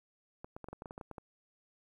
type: clicks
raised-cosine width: 1 ms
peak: -30 dBFS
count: 12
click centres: 0.445 / 0.565 / 0.643 / 0.686 / 0.73 / 0.821 / 0.858 / 0.909 / 0.979 / 1.012 / 1.113 / 1.182 s
effects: 11-bit